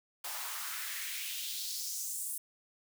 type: noise with high-pass filter sweep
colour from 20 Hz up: white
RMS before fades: -39 dBFS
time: 0.24-2.38 s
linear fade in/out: 5 ms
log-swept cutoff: 750 to 10000 Hz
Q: 2.4
effects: none